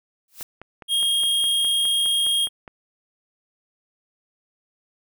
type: noise with exponential growth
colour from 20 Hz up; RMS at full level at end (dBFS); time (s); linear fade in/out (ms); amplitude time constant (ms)
blue; -30; 0.28-0.43; 2; 31
type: click train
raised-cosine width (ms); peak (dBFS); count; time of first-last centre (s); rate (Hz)
0.5; -24; 12; 0.41-2.678; 4.85
type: tone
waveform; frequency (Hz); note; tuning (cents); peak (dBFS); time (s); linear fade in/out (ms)
square; 3247; G#7; -40; -19; 0.88-2.49; 50
effects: none